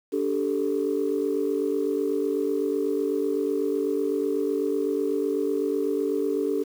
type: chord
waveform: sine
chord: D suspended fourth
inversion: none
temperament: equal with one note detuned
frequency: 289.3 / 392 / 440 Hz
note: D4 / G4 / A4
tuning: -26 / 0 / 0 cents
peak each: -27 / -26 / -26 dBFS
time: 0.12-6.64 s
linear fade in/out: 20 ms
effects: tanh soft clip ceiling -15 dBFS + 8-bit